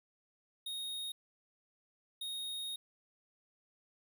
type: tone bursts at uneven times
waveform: square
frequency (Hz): 3729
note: A#7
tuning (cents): 0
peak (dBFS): -39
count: 2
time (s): 0.66-1.12 / 2.21-2.76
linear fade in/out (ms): 5
effects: 12-bit